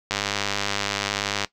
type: click train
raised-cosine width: 0.2 ms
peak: -6 dBFS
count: 136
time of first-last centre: 0.11-1.447 s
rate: 101 Hz
effects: noise-tail reverb RT60 0.1 s tail -18 dB re dry